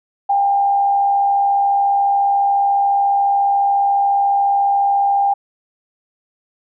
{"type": "tone with frequency modulation", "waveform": "sine", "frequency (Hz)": 800, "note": "G5", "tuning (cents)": 35, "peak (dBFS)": -12, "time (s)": [0.29, 5.34], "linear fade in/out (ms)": 10, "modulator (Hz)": 74.2, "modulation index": 0.29, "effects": []}